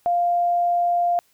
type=tone; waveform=sine; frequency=698.5 Hz; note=F5; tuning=in tune; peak=-17 dBFS; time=0.06-1.19 s; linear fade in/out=0 ms; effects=white hiss -62 dBFS RMS until 1.33 s